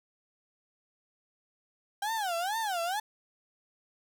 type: tone with vibrato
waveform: 35% pulse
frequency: 780 Hz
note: G5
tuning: 9 cents flat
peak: -28 dBFS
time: 2.02-3 s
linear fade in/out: 5 ms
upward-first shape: sine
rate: 2.2 Hz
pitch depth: 260 cents each way
effects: none